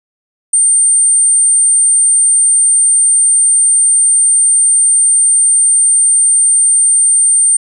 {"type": "tone", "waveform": "sine", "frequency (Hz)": 8870, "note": "C#9", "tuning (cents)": 0, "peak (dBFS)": -6, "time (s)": [0.53, 7.57], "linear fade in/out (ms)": 5, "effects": []}